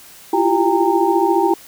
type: tone cluster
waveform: sine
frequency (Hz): 334 / 348.3 / 388 / 802 / 919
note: E4 / F4 / G4 / G5 / A#5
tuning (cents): +23 / -5 / -18 / +39 / -25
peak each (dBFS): -19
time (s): 0.33-1.54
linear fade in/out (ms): 5
effects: white hiss -42 dBFS RMS until 1.67 s